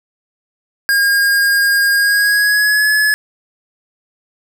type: tone with pitch glide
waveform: square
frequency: 1621 to 1706.5 Hz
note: G#6 to G#6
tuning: -42 to +47 cents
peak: -11 dBFS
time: 0.89-3.14 s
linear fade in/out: 0 ms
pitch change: +89 cents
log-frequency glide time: 1.94-2.89 s
effects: none